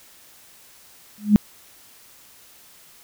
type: tone with exponential growth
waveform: sine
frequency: 208.7 Hz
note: G#3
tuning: 9 cents sharp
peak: -5 dBFS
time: 1.18-1.36 s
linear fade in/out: 0 ms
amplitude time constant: 37 ms
effects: white hiss -50 dBFS RMS until 3.03 s